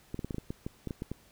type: clicks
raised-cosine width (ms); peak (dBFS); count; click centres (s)
3; -22; 12; 0.144 / 0.192 / 0.246 / 0.308 / 0.345 / 0.383 / 0.505 / 0.665 / 0.873 / 0.908 / 1.021 / 1.116
effects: pink hiss -61 dBFS RMS until 1.31 s